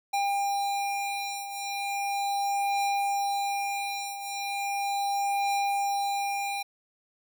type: beating tone pair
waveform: square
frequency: 800 / 800.37 Hz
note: G5 / G5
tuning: +35 / +36 cents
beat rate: 0.37 Hz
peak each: -29 / -34 dBFS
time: 0.13-6.63 s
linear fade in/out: 10 ms
effects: none